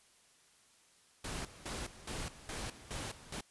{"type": "noise with tremolo", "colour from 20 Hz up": "pink", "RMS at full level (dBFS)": -41, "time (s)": [1.24, 3.41], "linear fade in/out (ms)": 5, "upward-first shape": "square", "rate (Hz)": 2.4, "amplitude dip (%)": 80, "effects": ["white hiss -66 dBFS RMS until 3.5 s", "resampled to 24000 Hz"]}